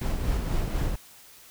brown noise with tremolo, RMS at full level -25 dBFS, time 0.01-0.96 s, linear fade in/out 5 ms, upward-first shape sine, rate 4.1 Hz, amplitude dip 40%, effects white hiss -51 dBFS RMS until 1.5 s

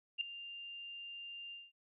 sine tone with ADSR envelope, 2794 Hz, F7, in tune, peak -30 dBFS, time 0.18-1.72 s, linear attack 30 ms, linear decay 3 ms, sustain -15 dB, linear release 200 ms, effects none

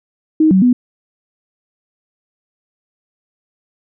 sine tone with pitch steps, 313.5 / 189 / 247.2 Hz, D#4 / F#3 / B3, +13 / +37 / +2 cents, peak -7 dBFS, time 0.4-0.73 s, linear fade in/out 5 ms, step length 110 ms, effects none

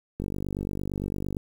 click train, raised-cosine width 3 ms, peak -18 dBFS, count 58, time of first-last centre 0.2-1.368 s, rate 48.8 Hz, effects 8-bit

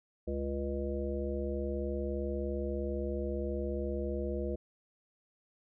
harmonic tone with a mistuned harmonic, 69.8 Hz, C#2, 13 cents sharp, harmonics 1 / 3 / 5 / 7 / 9, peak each -36 / -40 / -38 / -39 / -42 dBFS, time 0.27-4.56 s, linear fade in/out 10 ms, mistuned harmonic 9, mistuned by -46 cents, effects none

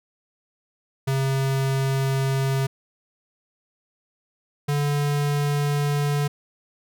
square tone pair in turn, 134.9 / 144.9 Hz, C#3 / D3, -47 / -23 cents, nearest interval minor second, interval 124 cents, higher second, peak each -21 dBFS, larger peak neither, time 1.07-2.67 / 4.68-6.28 s, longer neither, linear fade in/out 10 ms, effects none

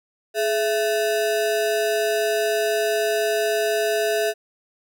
square ring-modulated tone, 545 Hz, C#5, 29 cents flat, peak -17 dBFS, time 0.34-4.34 s, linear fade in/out 50 ms, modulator 122 Hz, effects none

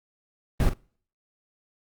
brown noise with echo, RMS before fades -20 dBFS, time 0.6-0.69 s, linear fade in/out 0 ms, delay 44 ms, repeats 1, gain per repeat -11 dB, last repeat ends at 0.734 s, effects noise-tail reverb RT60 0.5 s tail -25 dB re dry + Opus 32 kbps

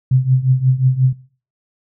sine tone with tremolo, 130 Hz, C3, 11 cents flat, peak -7 dBFS, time 0.11-1.13 s, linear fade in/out 5 ms, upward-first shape triangle, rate 5.6 Hz, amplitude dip 90%, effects noise-tail reverb RT60 0.4 s tail -18 dB re dry

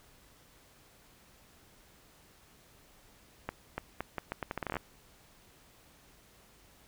accelerating click train, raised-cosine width 0.5 ms, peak -19 dBFS, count 15, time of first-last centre 3.49-4.768 s, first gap 290 ms, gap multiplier 0.78, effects pink hiss -61 dBFS RMS until 6.87 s

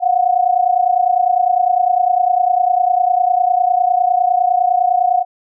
sine tone pair together, 710.1 / 740 Hz, F5 / F#5, +29 / 0 cents, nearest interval minor second, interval 71 cents, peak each -14 dBFS, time 0-5.25 s, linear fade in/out 50 ms, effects none

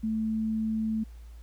sine tone, 220 Hz, A3, in tune, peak -26 dBFS, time 0.03-1.04 s, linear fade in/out 10 ms, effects added 57 Hz sine -43 dBFS peak until 1.42 s + pink hiss -63 dBFS RMS until 1.42 s

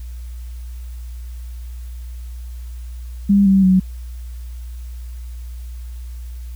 sine tone with pitch steps, 200 / 193.19 / 186.61 Hz, G3 / G3 / F#3, +35 / -25 / +15 cents, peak -9 dBFS, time 3.29-3.8 s, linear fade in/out 10 ms, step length 170 ms, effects added 60 Hz sine -28 dBFS peak until 6.55 s + white hiss -51 dBFS RMS until 6.55 s

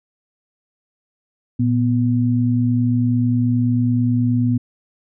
sine tone pair together, 116.6 / 245.9 Hz, A#2 / B3, +1 / -7 cents, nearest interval octave + minor second, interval 1292 cents, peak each -17 dBFS, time 1.59-4.58 s, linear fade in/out 10 ms, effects none

